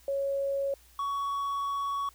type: tone pair in turn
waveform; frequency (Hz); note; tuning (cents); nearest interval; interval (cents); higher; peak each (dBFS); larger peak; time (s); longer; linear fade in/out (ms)
sine / triangle; 553 / 1120.8; C#5 / C#6; -4 / +19; octave; 1223; second; -27; neither; 0.08-0.74 / 0.99-2.09; second; 2
effects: added 60 Hz sine -59 dBFS peak until 2.14 s + white hiss -60 dBFS RMS until 2.14 s